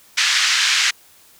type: band-pass noise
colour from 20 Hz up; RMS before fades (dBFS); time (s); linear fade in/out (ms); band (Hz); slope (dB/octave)
pink; -17; 0.17-0.91; 10; 1600 to 6400; 24
effects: white hiss -50 dBFS RMS until 1.39 s